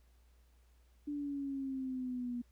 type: exponential sweep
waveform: sine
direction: down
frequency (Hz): 293.7 to 240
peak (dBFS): -36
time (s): 1.07-2.42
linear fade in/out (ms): 10
effects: added 60 Hz sine -63 dBFS peak until 2.51 s + pink hiss -75 dBFS RMS until 2.51 s